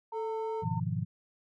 sine tone with vibrato, 911 Hz, A#5, 40 cents flat, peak -37 dBFS, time 0.12-0.8 s, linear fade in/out 5 ms, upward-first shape triangle, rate 3 Hz, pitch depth 19 cents each way
triangle tone, 440 Hz, A4, in tune, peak -31 dBFS, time 0.12-0.65 s, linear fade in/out 50 ms
sine chord, F half-diminished seventh, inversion first, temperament equal, 103.83 / 123.47 / 155.56 / 174.61 Hz, Ab2 / Cb3 / Eb3 / F3, 0 / 0 / 0 / 0 cents, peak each -35 dBFS, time 0.62-1.05 s, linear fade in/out 20 ms
effects none

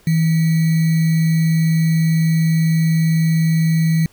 sine tone with sample-and-hold, 162.1 Hz, E3, 29 cents flat, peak -12 dBFS, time 0.07-4.06 s, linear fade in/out 2 ms, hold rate 2100 Hz, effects pink hiss -52 dBFS RMS until 4.12 s

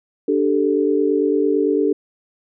sine chord, D suspended fourth, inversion none, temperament just, 293.7 / 391.6 / 440.5 Hz, D4 / G4 / A4, 0 / -2 / +2 cents, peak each -19 dBFS, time 0.28-1.93 s, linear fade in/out 5 ms, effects none

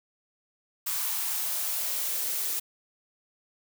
blue noise with high-pass filter sweep, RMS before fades -30 dBFS, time 0.86-2.6 s, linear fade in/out 10 ms, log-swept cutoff 1100 to 350 Hz, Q 2.6, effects none

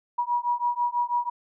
sine beating tone pair, 961 / 967.1 Hz, B5 / B5, -48 / -37 cents, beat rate 6.1 Hz, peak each -26 dBFS, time 0.18-1.3 s, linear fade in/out 10 ms, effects none

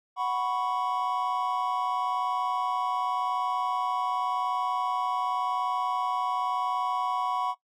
triangle chord, F# suspended fourth, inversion none, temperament equal, 740 / 987.8 / 1108.7 Hz, F#5 / B5 / C#6, 0 / 0 / 0 cents, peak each -29 dBFS, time 0.16-7.55 s, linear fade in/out 50 ms, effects noise-tail reverb RT60 0.1 s tail -17 dB re dry

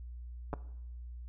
clicks, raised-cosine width 1 ms, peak -22 dBFS, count 2, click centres 0.531 / 0.538 s, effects noise-tail reverb RT60 0.8 s tail -17 dB re dry + added 60 Hz sine -42 dBFS peak until 1.28 s

